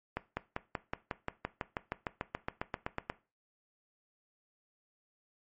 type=accelerating click train; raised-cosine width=0.5 ms; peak=-18 dBFS; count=20; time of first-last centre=0.17-3.099 s; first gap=200 ms; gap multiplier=0.97; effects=noise-tail reverb RT60 0.3 s tail -17 dB re dry + MP3 32 kbps